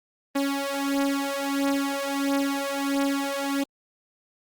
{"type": "beating tone pair", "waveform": "sawtooth", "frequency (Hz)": [277.2, 278.7], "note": ["C#4", "C#4"], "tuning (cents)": [0, 9], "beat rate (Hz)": 1.5, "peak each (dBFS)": -23, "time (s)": [0.35, 3.64], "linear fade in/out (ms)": 10, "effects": ["Opus 24 kbps"]}